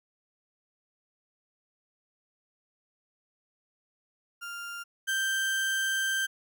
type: tone pair in turn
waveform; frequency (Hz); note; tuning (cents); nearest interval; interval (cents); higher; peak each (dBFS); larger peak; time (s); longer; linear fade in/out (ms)
35% pulse; 1396.9 / 1568; F6 / G6; 0 / 0; major second; 200; second; -35 / -25; second; 4.41-4.84 / 5.07-6.27; second; 20
effects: none